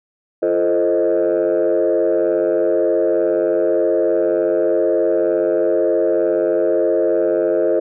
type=chord; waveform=sine; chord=F dominant seventh; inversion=none; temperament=equal with one note detuned; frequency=342 / 440 / 523.3 / 622.3 Hz; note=F4 / A4 / C5 / Eb5; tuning=-36 / 0 / 0 / 0 cents; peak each=-18 dBFS; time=0.42-7.8 s; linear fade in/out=10 ms; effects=tanh soft clip ceiling -8 dBFS